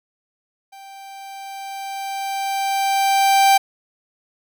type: tone with level ramp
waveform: 45% pulse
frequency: 784 Hz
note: G5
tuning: in tune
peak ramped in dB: -39 to -10 dBFS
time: 0.72-3.58 s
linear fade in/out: 10 ms
effects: none